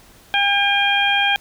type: harmonic tone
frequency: 804 Hz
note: G5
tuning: 44 cents sharp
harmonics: 1 / 2 / 3 / 4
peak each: -20 / -20 / -20 / -20 dBFS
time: 0.34-1.36 s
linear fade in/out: 0 ms
effects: pink hiss -48 dBFS RMS until 1.4 s